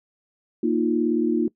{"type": "chord", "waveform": "sine", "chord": "Bb suspended fourth", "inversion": "none", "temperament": "just", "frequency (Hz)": [233.1, 310.8, 349.6], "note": ["Bb3", "Eb4", "F4"], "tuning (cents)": [0, -2, 2], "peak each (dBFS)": -23, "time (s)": [0.63, 1.48], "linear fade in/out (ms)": 5, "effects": ["noise-tail reverb RT60 0.1 s tail -22 dB re dry"]}